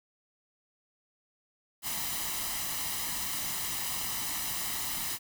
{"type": "noise with comb filter", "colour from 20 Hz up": "white", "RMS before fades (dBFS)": -34, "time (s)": [1.82, 5.19], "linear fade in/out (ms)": 50, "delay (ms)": 1, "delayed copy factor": 0.6, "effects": []}